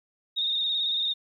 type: tone with vibrato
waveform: sine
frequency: 3700 Hz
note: A#7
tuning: 14 cents flat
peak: -24 dBFS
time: 0.36-1.14 s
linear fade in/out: 20 ms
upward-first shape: square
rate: 18 Hz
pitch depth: 32 cents each way
effects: 11-bit